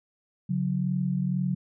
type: tone pair together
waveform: sine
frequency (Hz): 140.7 / 182.78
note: C#3 / F#3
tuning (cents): +26 / -21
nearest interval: perfect fourth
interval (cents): 453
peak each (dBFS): -28 / -26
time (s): 0.49-1.55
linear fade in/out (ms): 10
effects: none